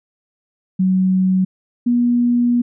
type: tone pair in turn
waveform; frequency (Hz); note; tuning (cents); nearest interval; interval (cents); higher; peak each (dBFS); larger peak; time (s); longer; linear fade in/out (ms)
sine; 187 / 241.3; F#3 / B3; +19 / -40; major third; 441; second; -12; neither; 0.79-1.45 / 1.86-2.62; second; 10
effects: none